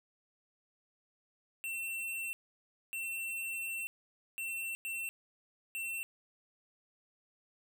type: tone bursts at uneven times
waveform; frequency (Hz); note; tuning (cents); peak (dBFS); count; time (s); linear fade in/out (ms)
square; 2702; E7; +42; -37; 5; 1.64-2.33 / 2.93-3.87 / 4.38-4.75 / 4.85-5.09 / 5.75-6.03; 0
effects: none